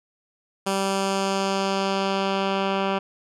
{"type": "tone with low-pass filter sweep", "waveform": "10% pulse", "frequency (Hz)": 194.6, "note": "G3", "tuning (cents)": -12, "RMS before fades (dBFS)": -24, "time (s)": [0.66, 2.99], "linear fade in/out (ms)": 10, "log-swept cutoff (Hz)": [10000, 2600], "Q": 1.2, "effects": []}